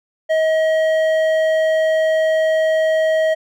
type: tone with hard clipping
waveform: sine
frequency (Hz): 635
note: D#5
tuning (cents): +35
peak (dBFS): -15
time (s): 0.29-3.35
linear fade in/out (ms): 20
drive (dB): 8
effects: none